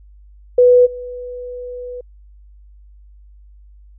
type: tone with level steps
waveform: sine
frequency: 493.9 Hz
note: B4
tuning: in tune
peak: -6 / -26 dBFS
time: 0.58-2.01 s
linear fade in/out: 5 ms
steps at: 0.85 s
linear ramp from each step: 20 ms
effects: added 50 Hz sine -41 dBFS peak until 3.98 s